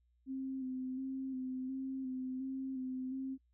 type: tone with vibrato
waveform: sine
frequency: 261.6 Hz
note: C4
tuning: in tune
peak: -37 dBFS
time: 0.26-3.38 s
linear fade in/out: 50 ms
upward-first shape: square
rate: 1.4 Hz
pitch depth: 25 cents each way
effects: noise-tail reverb RT60 0.1 s tail -23 dB re dry + added 60 Hz sine -70 dBFS peak until 3.53 s